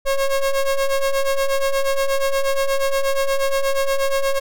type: ring-modulated tone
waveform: square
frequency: 271.8 Hz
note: C#4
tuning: 34 cents flat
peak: -14 dBFS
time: 0.05-4.4 s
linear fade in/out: 20 ms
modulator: 276 Hz
effects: none